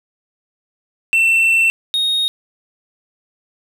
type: tone pair in turn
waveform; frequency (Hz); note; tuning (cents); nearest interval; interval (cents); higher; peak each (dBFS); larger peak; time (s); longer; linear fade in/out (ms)
triangle; 2688 / 3730; E7 / A#7; +33 / 0; tritone; 567; second; -9 / -13; first; 1.13-1.7 / 1.94-2.28; first; 0
effects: none

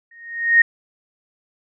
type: tone with exponential growth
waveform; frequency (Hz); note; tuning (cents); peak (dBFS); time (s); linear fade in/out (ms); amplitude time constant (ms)
sine; 1859; A#6; -5; -6; 0.11-0.62; 5; 110
effects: none

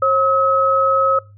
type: tone pair together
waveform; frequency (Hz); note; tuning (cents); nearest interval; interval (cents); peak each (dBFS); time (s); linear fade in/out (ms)
sine; 539 / 1282; C#5 / E6; -49 / -49; octave + minor third; 1500; -16 / -14; 0.02-1.19; 5
effects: noise-tail reverb RT60 0.3 s tail -24 dB re dry + added 101 Hz sine -41 dBFS peak until 1.37 s

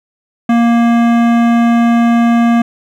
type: tone with hard clipping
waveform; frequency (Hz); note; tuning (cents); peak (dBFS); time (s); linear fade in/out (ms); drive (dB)
sine; 234.2; A#3; +8; -9; 0.49-2.62; 5; 16
effects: none

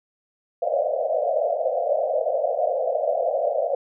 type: band-pass noise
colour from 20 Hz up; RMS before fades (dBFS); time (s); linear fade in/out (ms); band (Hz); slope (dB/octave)
white; -23; 0.62-3.75; 5; 500 to 700; 96
effects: none

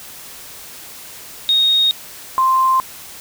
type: tone pair in turn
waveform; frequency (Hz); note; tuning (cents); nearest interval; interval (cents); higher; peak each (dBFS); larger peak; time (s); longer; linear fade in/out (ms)
sine; 3729 / 1046.4; A#7 / C6; 0 / 0; octave + minor seventh; 2200; first; -11; neither; 1.49-1.91 / 2.38-2.8; neither; 0
effects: white hiss -36 dBFS RMS until 3.2 s

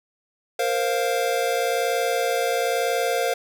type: chord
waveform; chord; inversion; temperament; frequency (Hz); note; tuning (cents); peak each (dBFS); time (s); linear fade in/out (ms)
square; Bb suspended second; none; equal with one note detuned; 466.2 / 527.2 / 698.5; Bb4 / C5 / F5; 0 / +13 / 0; -26; 0.59-3.34; 5
effects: none

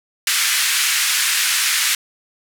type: band-pass noise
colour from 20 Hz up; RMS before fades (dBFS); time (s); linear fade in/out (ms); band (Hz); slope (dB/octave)
pink; -18; 0.27-1.95; 2; 1600 to 13000; 24
effects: none

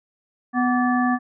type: harmonic tone with a mistuned harmonic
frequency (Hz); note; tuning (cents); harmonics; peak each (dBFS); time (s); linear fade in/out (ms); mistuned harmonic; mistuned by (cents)
248.4; B3; +10; 1 / 3 / 5 / 7; -19 / -24 / -26 / -27; 0.53-1.19; 50; 5; -120
effects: none

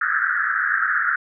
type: band-pass noise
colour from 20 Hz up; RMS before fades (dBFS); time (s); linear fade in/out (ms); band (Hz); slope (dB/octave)
pink; -21; 0.01-1.16; 5; 1300 to 1800; 96
effects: none

